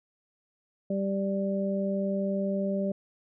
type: harmonic tone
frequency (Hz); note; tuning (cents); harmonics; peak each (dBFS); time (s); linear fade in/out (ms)
196.1; G3; +1; 1 / 2 / 3; -28 / -35 / -31; 0.9-2.92; 5
effects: none